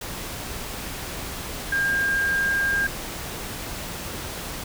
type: tone in noise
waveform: sine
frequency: 1606 Hz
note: G6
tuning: 41 cents sharp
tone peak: -20 dBFS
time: 1.72-2.87 s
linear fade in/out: 5 ms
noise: pink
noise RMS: -33 dBFS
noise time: 0.01-4.64 s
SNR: +10 dB
effects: none